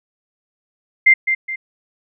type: tone with echo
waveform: sine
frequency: 2093 Hz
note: C7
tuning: in tune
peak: -6 dBFS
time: 1.06-1.14 s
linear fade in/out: 10 ms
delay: 210 ms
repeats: 2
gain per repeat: -8 dB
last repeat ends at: 1.56 s
effects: none